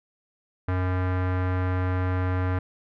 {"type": "tone with low-pass filter", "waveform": "square", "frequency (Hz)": 91.8, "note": "F#2", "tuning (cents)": -13, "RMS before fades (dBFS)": -25, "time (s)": [0.68, 2.59], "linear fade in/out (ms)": 5, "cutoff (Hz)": 1600, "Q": 1.8, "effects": []}